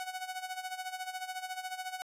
sawtooth tone with tremolo, 743 Hz, F#5, 7 cents sharp, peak -31 dBFS, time 0-2.02 s, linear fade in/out 0 ms, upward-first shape sine, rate 14 Hz, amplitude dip 75%, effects resampled to 32000 Hz

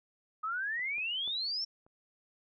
sine exponential sweep, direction up, 1244.5 to 5530 Hz, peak -32 dBFS, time 0.43-1.65 s, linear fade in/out 10 ms
clicks, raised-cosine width 1 ms, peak -45 / -42 / -38 / -48 dBFS, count 4, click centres 0.794 / 0.982 / 1.277 / 1.865 s
effects none

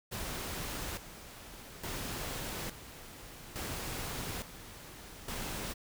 pink noise with tremolo, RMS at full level -39 dBFS, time 0.11-5.74 s, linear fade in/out 20 ms, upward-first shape square, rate 0.58 Hz, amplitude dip 70%, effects none

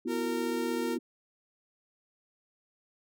sine chord, B suspended fourth, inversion none, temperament equal with one note detuned, 246.9 / 334 / 370 Hz, B3 / E4 / F#4, 0 / +23 / 0 cents, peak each -34 / -34 / -36 dBFS, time 0.05-0.99 s, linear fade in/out 10 ms
sawtooth tone, 460.4 Hz, A#4, 22 cents flat, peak -30 dBFS, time 0.07-0.98 s, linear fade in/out 50 ms
effects none

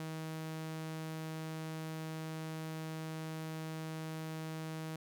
sawtooth tone, 158.9 Hz, D#3, 37 cents sharp, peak -36 dBFS, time 0-4.96 s, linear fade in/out 2 ms, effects none

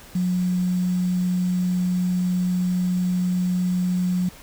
sine tone with quantisation, 180.8 Hz, F#3, 40 cents flat, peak -19 dBFS, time 0.15-4.29 s, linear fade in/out 5 ms, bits 7, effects pink hiss -45 dBFS RMS until 4.42 s

